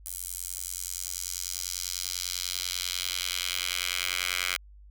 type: tone with high-pass filter sweep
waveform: 10% pulse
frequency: 90.2 Hz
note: F#2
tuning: 44 cents flat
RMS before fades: -33 dBFS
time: 0.06-4.57 s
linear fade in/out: 0 ms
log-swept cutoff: 9500 to 2100 Hz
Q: 1.5
effects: added 50 Hz sine -48 dBFS peak until 4.9 s